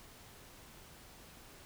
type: silence
effects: pink hiss -56 dBFS RMS until 1.65 s